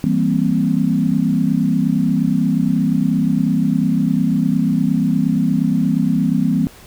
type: chord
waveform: sine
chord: C dominant seventh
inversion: first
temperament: equal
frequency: 164.81 / 196 / 233.1 / 261.6 Hz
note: E3 / G3 / Bb3 / C4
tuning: 0 / 0 / 0 / 0 cents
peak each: -19 dBFS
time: 0.04-6.67 s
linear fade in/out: 0 ms
effects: pink hiss -43 dBFS RMS until 6.86 s